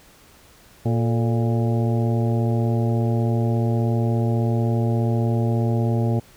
harmonic tone with a mistuned harmonic, 116.54 Hz, A#2, in tune, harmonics 1 / 2 / 3 / 4 / 5 / 6 / 7, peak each -19 / -25 / -29 / -31 / -33 / -35 / -36 dBFS, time 0.85-6.2 s, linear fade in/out 10 ms, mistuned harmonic 4, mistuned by -82 cents, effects pink hiss -51 dBFS RMS until 6.36 s

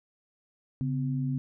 sine tone pair together, 138.59 / 255.2 Hz, C#3 / C4, 0 / -43 cents, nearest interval major seventh, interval 1057 cents, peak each -28 / -32 dBFS, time 0.81-1.38 s, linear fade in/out 0 ms, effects none

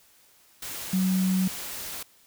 sine tone in noise, 186.9 Hz, F#3, 18 cents sharp, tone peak -21 dBFS, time 0.93-1.48 s, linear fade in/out 5 ms, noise white, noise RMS -36 dBFS, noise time 0.62-2.03 s, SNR +12 dB, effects white hiss -59 dBFS RMS until 2.26 s

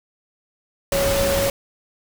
sine tone in noise, 554.4 Hz, C#5, in tune, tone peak -19 dBFS, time 0.92-1.5 s, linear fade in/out 2 ms, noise pink, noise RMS -23 dBFS, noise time 0.92-1.5 s, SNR +1 dB, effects none

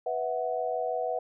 sine chord, B suspended fourth, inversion none, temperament equal with one note detuned, 493.9 / 653.9 / 740 Hz, B4 / E5 / F#5, 0 / -14 / 0 cents, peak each -32 dBFS, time 0.06-1.19 s, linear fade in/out 5 ms, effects none

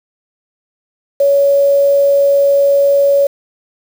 sine tone with quantisation, 561 Hz, C#5, 21 cents sharp, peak -7 dBFS, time 1.2-3.27 s, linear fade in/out 5 ms, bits 5, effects none

